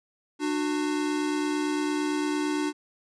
square tone pair together, 298.5 / 367.3 Hz, D4 / F#4, +28 / -13 cents, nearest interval major third, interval 359 cents, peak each -27 / -32 dBFS, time 0.39-2.73 s, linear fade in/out 50 ms, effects resampled to 22050 Hz

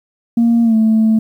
sine tone with pitch glide, 233.1 to 220.5 Hz, A#3 to A3, 0 to +4 cents, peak -7 dBFS, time 0.37-1.19 s, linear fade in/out 5 ms, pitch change -96 cents, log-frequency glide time 0.63-0.75 s, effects tanh soft clip ceiling -6 dBFS + 8-bit

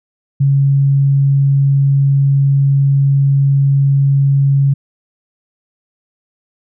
sine tone, 138.59 Hz, C#3, in tune, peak -8 dBFS, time 0.4-4.74 s, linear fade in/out 10 ms, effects none

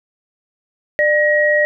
sine tone pair together, 597.2 / 1896 Hz, D5 / A#6, +29 / +29 cents, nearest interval octave + minor sixth, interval 2000 cents, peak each -14 dBFS, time 0.99-1.65 s, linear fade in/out 0 ms, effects none

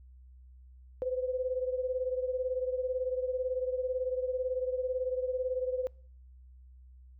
sine beating tone pair, 506 / 524 Hz, B4 / C5, +42 / +2 cents, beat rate 18 Hz, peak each -31 / -36 dBFS, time 1.02-5.87 s, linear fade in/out 0 ms, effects noise-tail reverb RT60 0.5 s tail -26 dB re dry + added 63 Hz sine -51 dBFS peak until 7.19 s

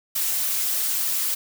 blue noise with flanger, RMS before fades -24 dBFS, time 0.15-1.35 s, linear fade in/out 10 ms, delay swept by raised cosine 1.6 to 7.5 ms, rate 3.2 Hz, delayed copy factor +0.65, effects none

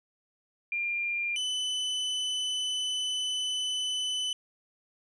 sine / 40% pulse tone pair in turn, 2395 / 3010 Hz, D7 / F#7, +33 / +29 cents, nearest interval major third, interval 396 cents, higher second, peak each -28 dBFS, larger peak neither, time 0.72-1.36 / 1.36-4.33 s, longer second, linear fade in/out 2 ms, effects resampled to 22050 Hz

